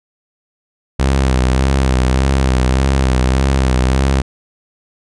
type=tone with vibrato; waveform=sawtooth; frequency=65.41 Hz; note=C2; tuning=in tune; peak=-7 dBFS; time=0.99-4.22 s; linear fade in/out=10 ms; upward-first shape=sine; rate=1.7 Hz; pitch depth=58 cents each way; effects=resampled to 22050 Hz